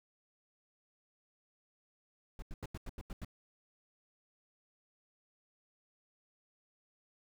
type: noise bursts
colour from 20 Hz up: brown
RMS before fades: -42 dBFS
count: 8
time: 2.39-3.248 s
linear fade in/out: 2 ms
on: 32 ms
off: 86 ms
effects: none